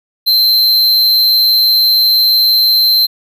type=tone with amplitude modulation; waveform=square; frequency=4107 Hz; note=C8; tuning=33 cents flat; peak=-6 dBFS; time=0.26-3.07 s; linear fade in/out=20 ms; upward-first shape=sine; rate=205 Hz; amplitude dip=40%; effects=none